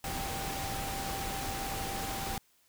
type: tone in noise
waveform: sine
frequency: 784 Hz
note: G5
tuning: in tune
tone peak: -39 dBFS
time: 0.04-2.38 s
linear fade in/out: 2 ms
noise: pink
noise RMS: -37 dBFS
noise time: 0.04-2.38 s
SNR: -5 dB
effects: white hiss -68 dBFS RMS until 2.68 s